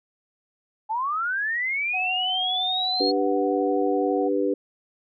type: linear sweep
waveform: sine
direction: up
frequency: 840 to 4333 Hz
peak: -23 dBFS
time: 0.89-3.12 s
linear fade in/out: 20 ms
type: tone with vibrato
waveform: sine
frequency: 740 Hz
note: F#5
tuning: in tune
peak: -28 dBFS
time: 1.93-4.29 s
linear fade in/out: 20 ms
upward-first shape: sine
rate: 12 Hz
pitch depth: 14 cents each way
type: chord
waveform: sine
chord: G major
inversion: second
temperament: equal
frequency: 293.7 / 392 / 493.9 Hz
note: D4 / G4 / B4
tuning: 0 / 0 / 0 cents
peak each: -25 dBFS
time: 3-4.54 s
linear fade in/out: 5 ms
effects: none